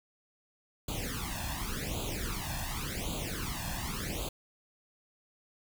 pink noise with flanger, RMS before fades -36 dBFS, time 0.88-4.29 s, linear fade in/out 5 ms, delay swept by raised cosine 0.27 to 1.17 ms, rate 0.89 Hz, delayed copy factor +0.9, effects none

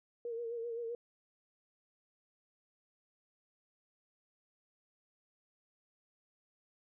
sine tone with vibrato, 466.2 Hz, A#4, in tune, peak -37 dBFS, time 0.25-0.95 s, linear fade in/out 2 ms, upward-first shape sine, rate 7.7 Hz, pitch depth 47 cents each way, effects none

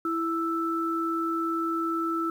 sine tone pair together, 330.3 / 1321.2 Hz, E4 / E6, +4 / +4 cents, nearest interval 2 octaves, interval 2400 cents, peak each -28 dBFS, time 0.05-2.3 s, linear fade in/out 2 ms, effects 9-bit

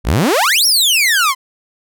sawtooth exponential two-way sweep, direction up then down, 43.58 to 5720 to 1001 Hz, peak -7 dBFS, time 0.04-1.35 s, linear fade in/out 50 ms, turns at 0.66 s, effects none

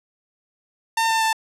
sawtooth tone with pitch steps, 905 / 896.2 / 887.4 Hz, A5 / A5 / A5, +48 / +32 / +14 cents, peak -14 dBFS, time 0.97-1.33 s, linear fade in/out 5 ms, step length 120 ms, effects low-pass 11000 Hz 12 dB/octave

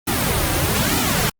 pink noise with flanger, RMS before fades -19 dBFS, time 0.07-1.3 s, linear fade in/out 10 ms, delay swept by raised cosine 1.8 to 4.7 ms, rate 1.1 Hz, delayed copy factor -1, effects Opus 32 kbps

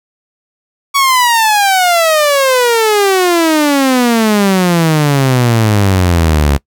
sawtooth exponential sweep, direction down, 1131 to 69 Hz, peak -4 dBFS, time 0.94-6.58 s, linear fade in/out 20 ms, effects noise-tail reverb RT60 0.1 s tail -23 dB re dry

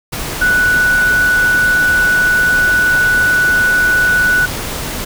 sine tone in noise, 1480 Hz, F#6, in tune, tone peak -9 dBFS, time 0.41-4.46 s, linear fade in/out 10 ms, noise pink, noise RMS -22 dBFS, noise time 0.12-5.05 s, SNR +10 dB, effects none

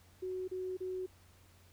sine tone bursts, 370.8 Hz, F#4, 4 cents sharp, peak -36 dBFS, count 3, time 0.22-1.064 s, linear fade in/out 10 ms, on 260 ms, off 32 ms, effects added 89 Hz sine -62 dBFS peak until 1.72 s + pink hiss -65 dBFS RMS until 1.72 s

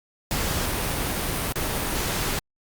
pink noise with dropouts, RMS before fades -26 dBFS, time 0.31-2.39 s, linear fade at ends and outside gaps 1 ms, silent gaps 1.524-1.557 s, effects Opus 48 kbps

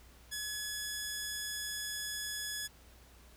10% pulse tone, 1695 Hz, G#6, 35 cents sharp, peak -28 dBFS, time 0.31-2.68 s, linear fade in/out 20 ms, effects added 60 Hz sine -58 dBFS peak until 3.36 s + pink hiss -61 dBFS RMS until 3.36 s

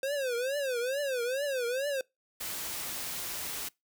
square tone with vibrato, 523.3 Hz, C5, in tune, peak -30 dBFS, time 0.03-2.01 s, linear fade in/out 2 ms, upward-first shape triangle, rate 2.3 Hz, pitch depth 210 cents each way
white noise, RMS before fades -37 dBFS, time 2.4-3.69 s, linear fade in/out 10 ms
effects noise-tail reverb RT60 0.2 s tail -24 dB re dry

